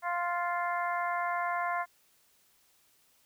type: harmonic tone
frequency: 349.2 Hz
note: F4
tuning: in tune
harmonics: 2 / 3 / 4 / 5 / 6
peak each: -33 / -33 / -38 / -39 / -41 dBFS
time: 0.02-1.86 s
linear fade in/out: 50 ms
effects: white hiss -67 dBFS RMS until 3.25 s